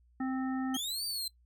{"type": "harmonic tone", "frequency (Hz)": 261.6, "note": "C4", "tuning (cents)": 0, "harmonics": [1, 3, 5, 7], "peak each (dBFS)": [-31, -41, -45, -47], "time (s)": [0.2, 0.77], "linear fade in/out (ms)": 5}
{"type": "linear two-way sweep", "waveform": "sawtooth", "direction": "up then down", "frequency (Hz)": [3100, 4674, 4069], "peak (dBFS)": -31, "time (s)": [0.74, 1.28], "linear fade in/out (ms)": 5, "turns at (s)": 1.05}
{"effects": ["noise-tail reverb RT60 0.1 s tail -20 dB re dry", "added 60 Hz sine -62 dBFS peak until 1.45 s"]}